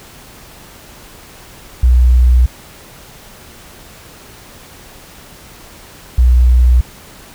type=tone pair in turn; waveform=sine; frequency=61.74 / 61.51 Hz; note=B1 / B1; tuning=0 / -6 cents; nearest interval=unison; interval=6 cents; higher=first; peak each=-5 dBFS; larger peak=neither; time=1.83-2.46 / 6.18-6.81 s; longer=neither; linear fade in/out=5 ms; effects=pink hiss -38 dBFS RMS until 7.34 s